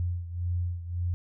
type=beating tone pair; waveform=sine; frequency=87.31 / 89.11 Hz; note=F2 / F2; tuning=0 / +35 cents; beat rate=1.8 Hz; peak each=-29 / -34 dBFS; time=0-1.14 s; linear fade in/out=0 ms; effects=none